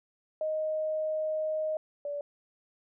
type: tone pair in turn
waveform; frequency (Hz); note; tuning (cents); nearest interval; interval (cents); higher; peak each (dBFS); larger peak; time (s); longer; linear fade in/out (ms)
sine; 623 / 578.2; D#5 / D5; +2 / -27; minor second; 129; first; -28 / -32; first; 0.41-1.77 / 2.05-2.21; first; 2
effects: none